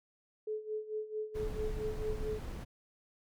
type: tone with tremolo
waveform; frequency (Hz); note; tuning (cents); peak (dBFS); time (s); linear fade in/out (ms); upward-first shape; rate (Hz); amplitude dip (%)
sine; 430.2; A4; -39; -33; 0.47-2.39; 5; sine; 4.5; 80
type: noise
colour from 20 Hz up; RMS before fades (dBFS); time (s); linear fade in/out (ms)
brown; -39; 1.34-2.65; 20
effects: none